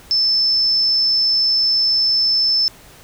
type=tone; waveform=sine; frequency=5274 Hz; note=E8; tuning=in tune; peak=-13 dBFS; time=0.11-2.68 s; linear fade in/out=0 ms; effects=pink hiss -44 dBFS RMS until 3.03 s